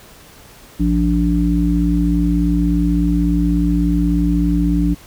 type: harmonic tone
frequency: 58.27 Hz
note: A#1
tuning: in tune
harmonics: 1 / 3 / 5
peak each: -17 / -17 / -17 dBFS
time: 0.79-4.95 s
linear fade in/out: 20 ms
effects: pink hiss -43 dBFS RMS until 5.06 s